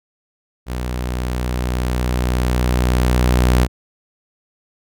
sawtooth tone with level ramp, 61.74 Hz, B1, in tune, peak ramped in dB -18 to -7 dBFS, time 0.66-3.68 s, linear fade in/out 50 ms, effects none

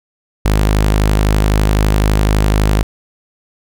sawtooth tone, 51.91 Hz, G#1, in tune, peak -6 dBFS, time 0.45-2.83 s, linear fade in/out 5 ms, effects none

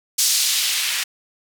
blue noise with band-pass filter sweep, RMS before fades -20 dBFS, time 0.18-1.04 s, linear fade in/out 10 ms, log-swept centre 5600 to 2100 Hz, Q 1.2, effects none

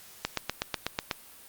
click train, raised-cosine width 0.2 ms, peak -10 dBFS, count 8, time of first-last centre 0.25-1.112 s, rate 8.12 Hz, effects white hiss -51 dBFS RMS until 1.48 s + Opus 48 kbps

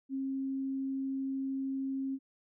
sine tone, 268.7 Hz, C4, 46 cents sharp, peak -32 dBFS, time 0.09-2.19 s, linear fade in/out 50 ms, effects none

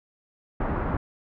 pink low-pass noise, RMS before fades -27 dBFS, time 0.6-0.97 s, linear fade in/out 5 ms, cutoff 1500 Hz, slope 24 dB/octave, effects none

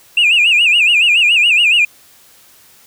sine tone with vibrato, 2635 Hz, E7, 1 cent flat, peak -6 dBFS, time 0.17-1.85 s, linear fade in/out 5 ms, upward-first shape sine, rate 7.1 Hz, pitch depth 170 cents each way, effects tanh soft clip ceiling -5 dBFS + white hiss -46 dBFS RMS until 2.86 s

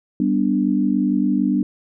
sine chord, G major, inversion none, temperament equal, 196 / 246.9 / 293.7 Hz, G3 / B3 / D4, 0 / 0 / 0 cents, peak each -20 dBFS, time 0.2-1.63 s, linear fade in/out 2 ms, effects none

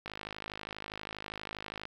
click train, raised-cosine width 0.3 ms, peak -23 dBFS, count 95, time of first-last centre 0.06-1.854 s, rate 52.4 Hz, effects 9-bit

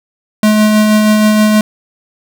square tone with tremolo, 213.5 Hz, G#3, 48 cents sharp, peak -6 dBFS, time 0.43-1.61 s, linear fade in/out 2 ms, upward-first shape sine, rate 6.3 Hz, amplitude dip 25%, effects 8-bit

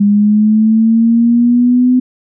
sine linear sweep, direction up, 202.1 to 253.7 Hz, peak -6 dBFS, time 0-2 s, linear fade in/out 10 ms, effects none

